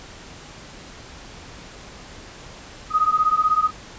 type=beating tone pair; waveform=sine; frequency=1244.5 / 1260.5 Hz; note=D#6 / D#6; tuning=0 / +22 cents; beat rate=16 Hz; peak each=-19 dBFS; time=2.9-3.71 s; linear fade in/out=50 ms; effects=pink hiss -41 dBFS RMS until 3.98 s + resampled to 16000 Hz